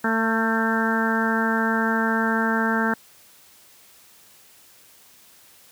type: harmonic tone with a mistuned harmonic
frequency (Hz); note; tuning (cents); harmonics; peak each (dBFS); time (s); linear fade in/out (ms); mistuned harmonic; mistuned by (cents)
224.5; A3; +35; 1 / 2 / 3 / 4 / 5 / 6 / 7 / 8; -23 / -29 / -32 / -28 / -34 / -29 / -25 / -32; 0.04-2.94; 5; 5; -28
effects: white hiss -52 dBFS RMS until 5.71 s + high-pass 60 Hz 12 dB/octave